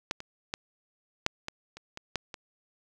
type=clicks; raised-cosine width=0.2 ms; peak=-12 / -23 / -14 / -7 / -17 / -27 / -22 / -12 / -22 dBFS; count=9; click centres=0.111 / 0.204 / 0.539 / 1.264 / 1.484 / 1.77 / 1.974 / 2.157 / 2.342 s; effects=none